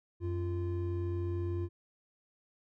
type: tone pair together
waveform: triangle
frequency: 90.9 / 346 Hz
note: F#2 / F4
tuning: -30 / -16 cents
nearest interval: octave + major seventh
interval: 2314 cents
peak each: -31 / -35 dBFS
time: 0.2-1.69 s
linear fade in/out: 50 ms
effects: none